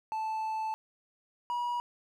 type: tone pair in turn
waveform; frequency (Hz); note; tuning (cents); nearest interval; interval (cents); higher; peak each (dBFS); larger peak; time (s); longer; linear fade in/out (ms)
triangle; 877 / 965; A5 / B5; -6 / -40; major second; 166; second; -29 / -28; second; 0.12-0.74 / 1.5-1.8; first; 0
effects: none